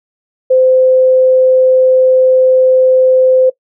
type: tone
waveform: sine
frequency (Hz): 516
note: C5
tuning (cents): -24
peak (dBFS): -5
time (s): 0.5-3.5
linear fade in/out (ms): 10
effects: noise-tail reverb RT60 0.1 s tail -20 dB re dry